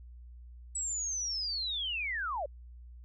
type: linear sweep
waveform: sine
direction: down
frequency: 7902 to 524 Hz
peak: -32 dBFS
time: 0.75-2.46 s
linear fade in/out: 5 ms
effects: added 60 Hz sine -47 dBFS peak until 3.04 s

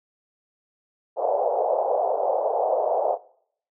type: band-pass noise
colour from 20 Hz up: white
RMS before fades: -23 dBFS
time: 1.16-3.18 s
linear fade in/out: 50 ms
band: 470 to 780 Hz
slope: 48 dB/octave
effects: noise-tail reverb RT60 0.6 s tail -20 dB re dry

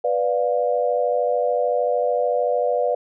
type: chord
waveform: sine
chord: B diminished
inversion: none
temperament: equal with one note detuned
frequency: 493.9 / 587.3 / 705.8 Hz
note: B4 / D5 / F5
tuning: 0 / 0 / +18 cents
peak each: -21 / -22 / -24 dBFS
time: 0.04-2.95 s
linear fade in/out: 5 ms
effects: none

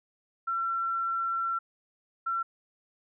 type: tone pair in turn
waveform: sine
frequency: 1354 / 1354 Hz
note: E6 / E6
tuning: +46 / +46 cents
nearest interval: unison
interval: 0 cents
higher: neither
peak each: -27 dBFS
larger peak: neither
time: 0.47-1.59 / 2.26-2.43 s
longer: first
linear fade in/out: 10 ms
effects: none

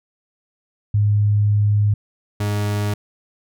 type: tone pair in turn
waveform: sine / 40% pulse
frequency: 103.83 / 103.4 Hz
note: G#2 / G#2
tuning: 0 / -7 cents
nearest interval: unison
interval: 7 cents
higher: first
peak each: -13 / -18 dBFS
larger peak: first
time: 0.94-1.94 / 2.4-2.94 s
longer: first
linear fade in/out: 5 ms
effects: none

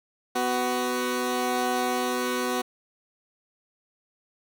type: tone pair together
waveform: 15% pulse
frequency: 249 / 373.1 Hz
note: B3 / F#4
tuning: +14 / +14 cents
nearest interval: perfect fifth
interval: 700 cents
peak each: -21 dBFS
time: 0.35-2.62 s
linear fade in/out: 10 ms
effects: none

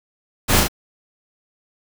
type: noise with echo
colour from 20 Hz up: pink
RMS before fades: -17 dBFS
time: 0.48-0.61 s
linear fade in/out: 20 ms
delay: 37 ms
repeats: 2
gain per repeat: -2 dB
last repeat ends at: 0.684 s
effects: none

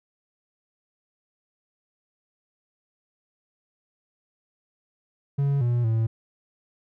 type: tone with pitch steps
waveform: triangle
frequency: 140.3 / 120.4 / 112.3 Hz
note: C#3 / B2 / A2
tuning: +21 / -44 / +36 cents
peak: -18 dBFS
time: 5.38-6.07 s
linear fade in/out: 10 ms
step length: 230 ms
effects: none

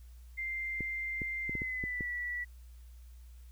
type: tone with pitch glide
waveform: sine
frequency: 2093 to 1952.8 Hz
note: C7 to B6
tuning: 0 to -20 cents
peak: -34 dBFS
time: 0.37-2.45 s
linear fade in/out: 20 ms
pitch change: -120 cents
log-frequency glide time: 1.44-2.08 s
type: clicks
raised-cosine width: 3 ms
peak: -26 dBFS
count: 7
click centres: 0.807 / 1.218 / 1.495 / 1.553 / 1.619 / 1.839 / 2.008 s
effects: added 60 Hz sine -49 dBFS peak until 3.51 s + white hiss -68 dBFS RMS until 3.51 s

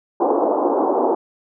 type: band-pass noise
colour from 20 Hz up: pink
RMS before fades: -18 dBFS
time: 0.2-1.15 s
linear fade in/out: 5 ms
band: 280 to 1000 Hz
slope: 48 dB/octave
effects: none

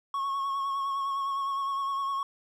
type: tone with vibrato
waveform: triangle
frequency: 1099 Hz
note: C#6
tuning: 15 cents flat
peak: -26 dBFS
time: 0.14-2.23 s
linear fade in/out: 2 ms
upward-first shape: sine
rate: 9.8 Hz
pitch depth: 28 cents each way
effects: none

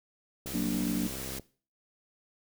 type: click train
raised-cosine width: 2 ms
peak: -29 dBFS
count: 63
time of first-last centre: 0.46-1.397 s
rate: 66.2 Hz
type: noise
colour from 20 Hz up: white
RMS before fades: -40 dBFS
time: 0.46-1.39 s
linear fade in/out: 5 ms
type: chord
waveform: sine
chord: Gb augmented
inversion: none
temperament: equal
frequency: 185 / 233.1 / 293.7 Hz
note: Gb3 / Bb3 / D4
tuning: 0 / 0 / 0 cents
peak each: -32 dBFS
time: 0.54-1.07 s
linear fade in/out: 5 ms
effects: noise-tail reverb RT60 0.4 s tail -20 dB re dry

